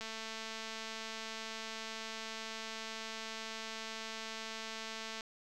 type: click train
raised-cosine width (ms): 0.2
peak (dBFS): -26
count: 1155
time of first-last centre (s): 0.01-5.208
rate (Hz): 222
effects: none